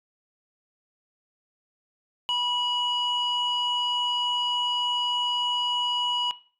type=tone pair together; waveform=sine; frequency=974.8 / 2921 Hz; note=B5 / F#7; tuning=-23 / -23 cents; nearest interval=octave + perfect fifth; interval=1900 cents; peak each=-28 / -23 dBFS; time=2.29-6.31 s; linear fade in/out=0 ms; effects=noise-tail reverb RT60 0.4 s tail -18 dB re dry + tanh soft clip ceiling -19 dBFS